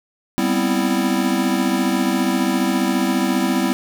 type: chord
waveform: square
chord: C major seventh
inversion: second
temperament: equal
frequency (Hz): 196 / 246.9 / 261.6 / 329.6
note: G3 / B3 / C4 / E4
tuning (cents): 0 / 0 / 0 / 0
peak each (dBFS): -23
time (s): 0.38-3.73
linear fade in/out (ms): 0
effects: none